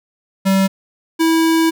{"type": "tone pair in turn", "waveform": "square", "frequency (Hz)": [192.9, 325.9], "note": ["G3", "E4"], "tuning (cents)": [-28, -20], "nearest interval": "major sixth", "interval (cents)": 908, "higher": "second", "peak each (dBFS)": -12, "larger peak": "neither", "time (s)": [[0.45, 0.68], [1.19, 1.71]], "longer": "second", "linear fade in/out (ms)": 20, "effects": []}